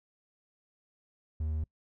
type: tone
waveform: triangle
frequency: 77.78 Hz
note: D#2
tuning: in tune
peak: -28 dBFS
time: 1.4-1.64 s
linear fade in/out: 5 ms
effects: noise-tail reverb RT60 0.1 s tail -25 dB re dry